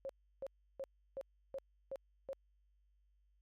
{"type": "tone bursts", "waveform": "sine", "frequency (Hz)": 541, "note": "C#5", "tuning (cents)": -42, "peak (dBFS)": -40, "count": 7, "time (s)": [0.05, 2.331], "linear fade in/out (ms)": 0, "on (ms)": 43, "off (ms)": 330, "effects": ["added 50 Hz sine -70 dBFS peak until 3.41 s"]}